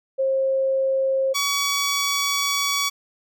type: tone pair in turn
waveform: sine / 10% pulse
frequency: 534 / 1131.5 Hz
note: C5 / C#6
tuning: +35 / +35 cents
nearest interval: octave + minor second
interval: 1300 cents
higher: second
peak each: -18 / -12 dBFS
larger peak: second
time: 0.18-1.34 / 1.34-2.9 s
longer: second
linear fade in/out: 20 ms
effects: none